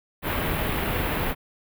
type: band-stop noise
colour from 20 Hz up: pink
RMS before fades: -26 dBFS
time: 0.22-1.35 s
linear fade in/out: 50 ms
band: 3100 to 13000 Hz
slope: 24 dB/octave
effects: none